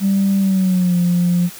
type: tone with pitch glide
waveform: sine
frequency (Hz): 196 to 175.63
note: G3 to F3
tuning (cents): 0 to +10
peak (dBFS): -11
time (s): 0-1.5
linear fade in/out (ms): 50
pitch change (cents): -190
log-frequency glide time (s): 0.39-0.97
effects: tanh soft clip ceiling -9 dBFS + white hiss -36 dBFS RMS until 1.59 s